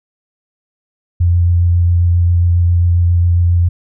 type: tone with vibrato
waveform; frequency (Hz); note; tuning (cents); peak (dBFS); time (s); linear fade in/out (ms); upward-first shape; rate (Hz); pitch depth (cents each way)
sine; 86.9; F2; -8; -8; 1.2-3.69; 10; sine; 7.4; 14
effects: none